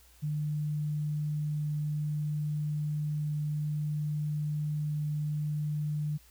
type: tone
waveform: sine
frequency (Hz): 150.1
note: D3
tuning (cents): +38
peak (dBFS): -29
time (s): 0.22-6.18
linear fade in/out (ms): 20
effects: added 60 Hz sine -59 dBFS peak until 6.3 s + white hiss -61 dBFS RMS until 6.3 s